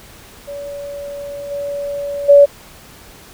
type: tone with level steps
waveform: sine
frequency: 570 Hz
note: C#5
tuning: 48 cents sharp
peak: -25 / -20 / -3 dBFS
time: 0.47-2.46 s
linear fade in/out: 20 ms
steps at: 1.5 / 2.28 s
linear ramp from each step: 20 ms
effects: pink hiss -41 dBFS RMS until 3.33 s